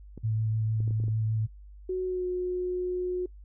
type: clicks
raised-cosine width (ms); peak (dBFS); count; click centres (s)
3; -28; 7; 0.177 / 0.804 / 0.878 / 0.908 / 1.001 / 1.039 / 1.082
type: tone with vibrato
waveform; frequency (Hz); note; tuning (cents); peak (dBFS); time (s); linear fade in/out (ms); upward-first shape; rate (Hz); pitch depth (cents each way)
sine; 110; A2; 0; -25; 0.23-1.47; 20; sine; 6.6; 14
type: tone with pitch glide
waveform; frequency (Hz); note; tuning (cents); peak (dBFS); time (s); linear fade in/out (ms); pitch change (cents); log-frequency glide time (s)
sine; 370 to 362.2; F#4 to F#4; 0 to -37; -27; 1.89-3.26; 5; -37; 2.05-2.26
effects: noise-tail reverb RT60 0.1 s tail -23 dB re dry + added 50 Hz sine -45 dBFS peak until 3.44 s